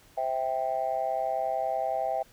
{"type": "chord", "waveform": "sine", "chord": "C major", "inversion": "none", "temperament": "just", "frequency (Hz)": [523.3, 654.1, 784.9], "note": ["C5", "E5", "G5"], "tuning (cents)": [0, -14, 2], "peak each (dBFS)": [-34, -29, -29], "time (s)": [0.17, 2.23], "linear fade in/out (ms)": 10, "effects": ["tanh soft clip ceiling -18 dBFS", "pink hiss -58 dBFS RMS until 2.32 s"]}